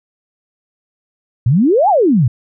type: exponential two-way sweep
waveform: sine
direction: up then down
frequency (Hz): 107.8 to 880 to 107.8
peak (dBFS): -8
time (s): 1.46-2.28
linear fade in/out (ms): 5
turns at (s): 1.89
effects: none